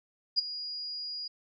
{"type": "tone with ADSR envelope", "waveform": "sine", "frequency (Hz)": 4875, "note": "D#8", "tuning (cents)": -36, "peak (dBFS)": -20, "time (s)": [0.36, 1.28], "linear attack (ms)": 27, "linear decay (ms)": 15, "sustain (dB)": -15, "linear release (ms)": 9, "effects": []}